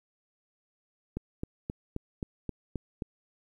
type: click train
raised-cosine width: 3 ms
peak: -20 dBFS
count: 8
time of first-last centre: 1.17-3.022 s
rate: 3.78 Hz
effects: 10-bit